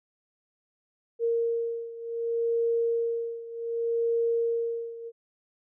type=beating tone pair; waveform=sine; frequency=463.7 / 464.36 Hz; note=A#4 / A#4; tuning=-9 / -7 cents; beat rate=0.66 Hz; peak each=-27 / -30 dBFS; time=1.19-5.12 s; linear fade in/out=50 ms; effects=none